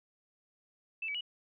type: tone with pitch steps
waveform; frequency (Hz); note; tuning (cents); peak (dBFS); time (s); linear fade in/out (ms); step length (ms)
sine; 2642 / 2287 / 2927; E7 / D7 / F#7; +3 / -47 / -19; -34; 1.02-1.209; 5; 63
effects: none